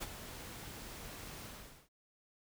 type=noise with ADSR envelope; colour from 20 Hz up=pink; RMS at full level=-39 dBFS; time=0-1.89 s; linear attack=24 ms; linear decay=32 ms; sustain=-9 dB; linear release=450 ms; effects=none